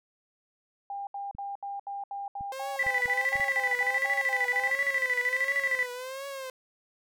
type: tone bursts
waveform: sine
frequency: 800 Hz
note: G5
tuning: 35 cents sharp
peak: -33 dBFS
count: 16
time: 0.9-4.7 s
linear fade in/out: 2 ms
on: 170 ms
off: 72 ms
type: clicks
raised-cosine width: 5 ms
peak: -33 dBFS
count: 6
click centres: 1.35 / 2.409 / 2.865 / 3.057 / 3.356 / 3.399 s
type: tone with vibrato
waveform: sawtooth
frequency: 523.3 Hz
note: C5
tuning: in tune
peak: -32 dBFS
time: 2.52-6.5 s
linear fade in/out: 2 ms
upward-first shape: triangle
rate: 1.4 Hz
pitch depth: 120 cents each way
type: tone with tremolo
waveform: sine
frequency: 1975.5 Hz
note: B6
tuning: in tune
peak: -23 dBFS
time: 2.79-5.86 s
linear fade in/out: 5 ms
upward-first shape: square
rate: 13 Hz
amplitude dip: 70%
effects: none